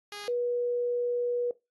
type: tone pair in turn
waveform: 5% pulse / sine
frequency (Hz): 411.3 / 484.9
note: G#4 / B4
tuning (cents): -17 / -32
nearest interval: minor third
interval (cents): 285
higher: second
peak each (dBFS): -27 / -26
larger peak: second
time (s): 0.12-0.28 / 0.28-1.51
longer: second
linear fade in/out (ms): 2
effects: noise-tail reverb RT60 0.2 s tail -18 dB re dry + AAC 32 kbps